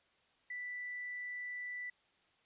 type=tone; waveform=sine; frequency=1975.5 Hz; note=B6; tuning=in tune; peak=-40 dBFS; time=0.5-1.9 s; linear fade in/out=5 ms; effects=white hiss -72 dBFS RMS until 2.45 s + resampled to 8000 Hz